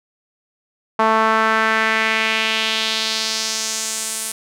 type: tone with band-pass filter sweep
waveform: sawtooth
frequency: 220.9 Hz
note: A3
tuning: 7 cents sharp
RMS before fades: -19 dBFS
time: 0.99-4.32 s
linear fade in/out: 5 ms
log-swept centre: 1000 to 9800 Hz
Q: 2.1
effects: none